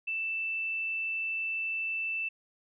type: tone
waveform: sine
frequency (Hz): 2654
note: E7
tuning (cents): +11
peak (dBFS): -30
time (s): 0.07-2.29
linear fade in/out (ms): 10
effects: none